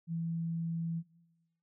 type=tone; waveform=sine; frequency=166 Hz; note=E3; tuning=12 cents sharp; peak=-33 dBFS; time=0.07-1.03 s; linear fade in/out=50 ms; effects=noise-tail reverb RT60 0.9 s tail -17 dB re dry